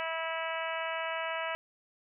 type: harmonic tone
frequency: 325.8 Hz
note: E4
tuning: 20 cents flat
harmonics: 2 / 3 / 4 / 5 / 6 / 7 / 8 / 9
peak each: -37 / -39 / -40 / -41 / -42 / -42 / -43 / -44 dBFS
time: 0-1.55 s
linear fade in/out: 0 ms
effects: none